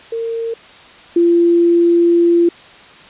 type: tone pair in turn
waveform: sine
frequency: 458.1 / 342.4 Hz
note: A#4 / F4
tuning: -30 / -34 cents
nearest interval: perfect fourth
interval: 504 cents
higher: first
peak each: -18 / -8 dBFS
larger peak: second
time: 0.12-0.54 / 1.16-2.49 s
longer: second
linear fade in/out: 5 ms
effects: white hiss -40 dBFS RMS until 3.09 s + resampled to 8000 Hz